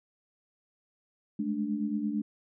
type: tone cluster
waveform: sine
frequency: 205.7 / 214.6 / 292.5 Hz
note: G#3 / A3 / D4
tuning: -16 / -43 / -7 cents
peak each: -36 / -31 / -33 dBFS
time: 1.39-2.22 s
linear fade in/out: 5 ms
effects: none